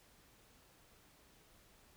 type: silence
effects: pink hiss -66 dBFS RMS until 1.96 s